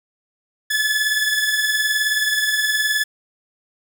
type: beating tone pair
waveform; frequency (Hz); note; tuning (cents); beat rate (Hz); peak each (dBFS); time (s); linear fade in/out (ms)
sawtooth; 1717 / 1736; A6 / A6; -43 / -24; 19; -15 / -20; 0.7-3.04; 10
effects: none